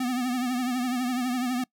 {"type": "tone with vibrato", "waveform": "square", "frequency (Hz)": 250, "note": "B3", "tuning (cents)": 21, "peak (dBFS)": -26, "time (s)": [0, 1.64], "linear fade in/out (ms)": 5, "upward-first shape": "triangle", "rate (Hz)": 12, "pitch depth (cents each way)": 81, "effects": ["noise-tail reverb RT60 0.1 s tail -24 dB re dry"]}